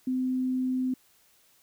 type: tone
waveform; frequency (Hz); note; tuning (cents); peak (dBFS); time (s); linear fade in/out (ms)
sine; 256.6; C4; -34; -25; 0.07-0.94; 5
effects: white hiss -63 dBFS RMS until 1.62 s